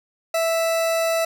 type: tone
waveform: 40% pulse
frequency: 659 Hz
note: E5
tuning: 1 cent flat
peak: -18 dBFS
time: 0.34-1.25 s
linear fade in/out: 5 ms
effects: none